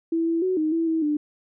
sine tone with pitch steps, 329.7 / 331.7 / 371.6 / 311.2 / 329.7 / 322.9 / 298.1 Hz, E4 / E4 / F#4 / D#4 / E4 / E4 / D4, 0 / +11 / +7 / 0 / 0 / -36 / +26 cents, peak -20 dBFS, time 0.12-1.17 s, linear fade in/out 5 ms, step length 150 ms, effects none

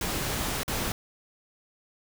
pink noise with dropouts, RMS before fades -30 dBFS, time 0.01-0.92 s, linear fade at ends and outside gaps 2 ms, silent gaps 0.633-0.679 s, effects none

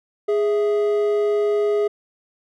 triangle tone pair together, 414.6 / 658.1 Hz, G#4 / E5, -3 / -3 cents, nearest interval minor sixth, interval 800 cents, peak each -15 / -26 dBFS, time 0.28-1.88 s, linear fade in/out 10 ms, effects none

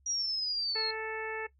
sine exponential sweep, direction down, 5780 to 4200 Hz, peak -30 dBFS, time 0.06-0.91 s, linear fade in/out 5 ms
harmonic tone, 440 Hz, A4, in tune, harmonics 1 / 2 / 3 / 4 / 5 / 6, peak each -37 / -42 / -46 / -40 / -42 / -48 dBFS, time 0.75-1.47 s, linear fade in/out 10 ms
effects noise-tail reverb RT60 0.1 s tail -17 dB re dry + added 68 Hz sine -63 dBFS peak until 1.59 s

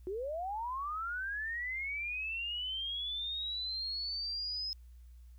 sine linear sweep, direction up, 354.1 to 5140 Hz, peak -35 dBFS, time 0.07-4.73 s, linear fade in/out 0 ms, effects added 60 Hz sine -51 dBFS peak until 5.38 s + white hiss -75 dBFS RMS until 5.38 s

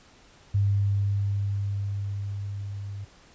sine tone with level ramp, 100.2 Hz, G2, 38 cents sharp, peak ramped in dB -19 to -33 dBFS, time 0.54-3.05 s, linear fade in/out 10 ms, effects pink hiss -55 dBFS RMS until 3.34 s + resampled to 16000 Hz

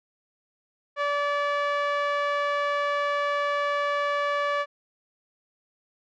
5% pulse tone with low-pass filter, 577 Hz, D5, 31 cents flat, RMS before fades -26 dBFS, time 0.96-4.66 s, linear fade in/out 50 ms, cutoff 1300 Hz, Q 1.1, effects none

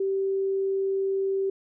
sine tone, 388.2 Hz, G4, 17 cents flat, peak -23 dBFS, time 0-1.5 s, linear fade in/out 5 ms, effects none

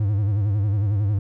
triangle tone with vibrato, 102.3 Hz, G#2, 26 cents flat, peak -16 dBFS, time 0-1.19 s, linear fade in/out 5 ms, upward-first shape sine, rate 11 Hz, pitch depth 99 cents each way, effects none

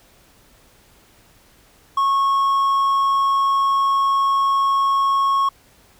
triangle tone, 1097 Hz, C#6, 18 cents flat, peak -13 dBFS, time 1.97-5.49 s, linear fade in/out 5 ms, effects pink hiss -53 dBFS RMS until 5.99 s

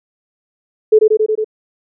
sine tone with echo, 432.8 Hz, A4, 29 cents flat, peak -4 dBFS, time 0.92-0.99 s, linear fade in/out 10 ms, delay 91 ms, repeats 5, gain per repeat -2 dB, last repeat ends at 1.445 s, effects none

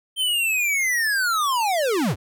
square linear sweep, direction down, 3136 to 69.3 Hz, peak -20 dBFS, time 0.16-2.16 s, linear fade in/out 50 ms, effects none

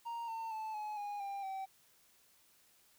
triangle tone with pitch steps, 932.3 / 903.1 / 874.9 / 847.5 / 821 / 795.4 / 770.5 Hz, A#5 / A5 / A5 / G#5 / G#5 / G5 / G5, 0 / +45 / -10 / +35 / -20 / +25 / -30 cents, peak -37 dBFS, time 0.05-1.66 s, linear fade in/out 20 ms, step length 230 ms, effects white hiss -68 dBFS RMS until 2.98 s

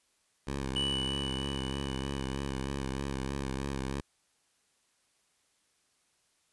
10% pulse tone with vibrato, 67.7 Hz, C#2, 40 cents flat, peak -25 dBFS, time 0.47-4.01 s, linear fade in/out 5 ms, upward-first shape sine, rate 3.2 Hz, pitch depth 49 cents each way
triangle tone with exponential decay, 2960 Hz, F#7, in tune, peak -27 dBFS, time 0.76-3.39 s, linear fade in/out 2 ms, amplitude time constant 570 ms
effects white hiss -72 dBFS RMS until 6.52 s + resampled to 24000 Hz

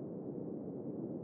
white band-pass noise, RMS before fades -43 dBFS, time 0-1.23 s, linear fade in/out 0 ms, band 140 to 420 Hz, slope 24 dB/octave, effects none

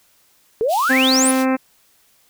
sine exponential sweep, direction up, 417.6 to 10390 Hz, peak -15 dBFS, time 0.61-1.31 s, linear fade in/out 0 ms
pink high-pass noise, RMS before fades -31 dBFS, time 0.68-1.46 s, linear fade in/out 50 ms, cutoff 2700 Hz, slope 48 dB/octave
harmonic tone, 261.6 Hz, C4, in tune, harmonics 1 / 2 / 3 / 4 / 5 / 6 / 7 / 8 / 9 / 10, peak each -16 / -22 / -26 / -28 / -30 / -32 / -33 / -34 / -35 / -36 dBFS, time 0.89-1.57 s, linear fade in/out 20 ms
effects white hiss -57 dBFS RMS until 2.29 s

